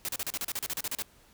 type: noise bursts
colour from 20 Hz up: white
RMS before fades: -33 dBFS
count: 14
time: 0.05-1.022 s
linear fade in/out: 0 ms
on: 36 ms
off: 36 ms
effects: pink hiss -60 dBFS RMS until 1.33 s